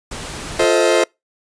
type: noise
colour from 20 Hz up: pink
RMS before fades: -29 dBFS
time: 0.11-0.65 s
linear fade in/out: 5 ms
type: chord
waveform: 40% pulse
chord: F dominant seventh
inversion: none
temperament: equal with one note detuned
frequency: 349.2 / 440 / 523.3 / 634.6 Hz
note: F4 / A4 / C5 / Eb5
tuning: 0 / 0 / 0 / +34 cents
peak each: -17 dBFS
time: 0.59-1.04 s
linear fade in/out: 5 ms
effects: noise-tail reverb RT60 0.2 s tail -26 dB re dry + resampled to 22050 Hz